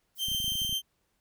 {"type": "noise", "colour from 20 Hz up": "violet", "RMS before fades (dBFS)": -44, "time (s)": [0.15, 0.71], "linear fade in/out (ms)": 50}
{"type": "tone with tremolo", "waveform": "40% pulse", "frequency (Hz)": 3136, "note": "G7", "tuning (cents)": 0, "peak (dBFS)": -27, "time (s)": [0.18, 0.82], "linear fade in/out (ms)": 50, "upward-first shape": "sine", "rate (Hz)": 7.4, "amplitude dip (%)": 25}
{"type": "clicks", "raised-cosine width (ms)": 5, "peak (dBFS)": -30, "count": 12, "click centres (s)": [0.285, 0.317, 0.348, 0.402, 0.444, 0.48, 0.52, 0.554, 0.618, 0.649, 0.694, 0.727]}
{"effects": ["pink hiss -75 dBFS RMS until 1.2 s"]}